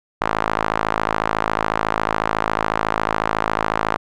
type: tone with band-pass filter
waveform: sawtooth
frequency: 54 Hz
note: A1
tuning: 32 cents flat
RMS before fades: -21 dBFS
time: 0.21-3.97 s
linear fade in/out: 5 ms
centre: 1100 Hz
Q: 1.6
effects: none